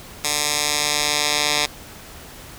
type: tone with band-pass filter sweep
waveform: 10% pulse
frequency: 148.1 Hz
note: D3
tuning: 15 cents sharp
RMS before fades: -21 dBFS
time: 0.24-1.66 s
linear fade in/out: 5 ms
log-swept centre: 7100 to 4600 Hz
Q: 0.97
effects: pink hiss -40 dBFS RMS until 2.58 s